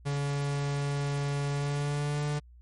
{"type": "tone with pitch glide", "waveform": "45% pulse", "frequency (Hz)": [142.1, 147.37], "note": ["C#3", "D3"], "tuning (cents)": [43, 6], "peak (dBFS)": -28, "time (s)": [0.05, 2.4], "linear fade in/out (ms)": 20, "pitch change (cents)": 63, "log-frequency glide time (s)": [1.5, 2.27], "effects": ["added 60 Hz sine -50 dBFS peak until 2.61 s", "MP3 48 kbps"]}